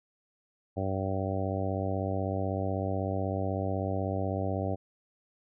harmonic tone, 96.1 Hz, G2, 34 cents flat, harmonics 1 / 2 / 3 / 4 / 5 / 6 / 7 / 8, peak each -32 / -37 / -37 / -40 / -39 / -37 / -38 / -40 dBFS, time 0.76-4.76 s, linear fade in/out 20 ms, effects none

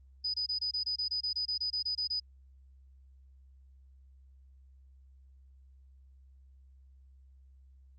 sine tone bursts, 4978 Hz, D#8, in tune, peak -30 dBFS, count 16, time 0.24-2.2 s, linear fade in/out 10 ms, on 100 ms, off 24 ms, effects added 66 Hz sine -55 dBFS peak until 7.98 s + Opus 24 kbps

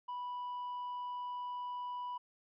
sine tone with tanh clipping, 985 Hz, B5, 5 cents flat, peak -39 dBFS, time 0.08-2.18 s, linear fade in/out 10 ms, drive 2 dB, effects none

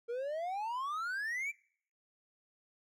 triangle exponential sweep, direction up, 458.1 to 2378 Hz, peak -33 dBFS, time 0.08-1.52 s, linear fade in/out 20 ms, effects noise-tail reverb RT60 0.6 s tail -24 dB re dry

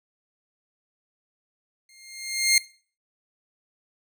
15% pulse tone with exponential growth, 2121 Hz, C7, 23 cents sharp, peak -8 dBFS, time 1.89-2.58 s, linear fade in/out 2 ms, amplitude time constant 150 ms, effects noise-tail reverb RT60 0.4 s tail -19 dB re dry

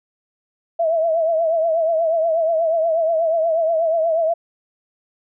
sine tone with vibrato, 654 Hz, E5, 14 cents flat, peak -15 dBFS, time 0.79-4.34 s, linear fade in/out 10 ms, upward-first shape triangle, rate 8.3 Hz, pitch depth 83 cents each way, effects none

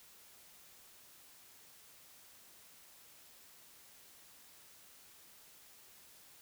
silence, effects white hiss -60 dBFS RMS until 6.41 s

